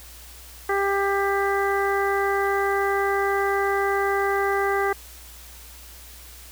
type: harmonic tone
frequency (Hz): 396.4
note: G4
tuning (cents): +19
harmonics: 1 / 2 / 3 / 4 / 5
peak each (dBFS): -23 / -26 / -28 / -29 / -30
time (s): 0.69-4.93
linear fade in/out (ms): 5
effects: added 60 Hz sine -45 dBFS peak until 6.51 s + white hiss -45 dBFS RMS until 6.51 s